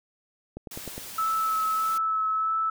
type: click train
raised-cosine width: 2 ms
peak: -23 dBFS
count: 5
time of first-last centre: 0.57-0.979 s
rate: 9.77 Hz
type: noise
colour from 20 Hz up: white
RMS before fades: -40 dBFS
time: 0.71-1.98 s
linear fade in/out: 5 ms
type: tone with vibrato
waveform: sine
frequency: 1304 Hz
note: E6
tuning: 19 cents flat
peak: -23 dBFS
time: 1.18-2.7 s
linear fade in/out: 5 ms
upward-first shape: sine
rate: 1.6 Hz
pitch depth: 13 cents each way
effects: none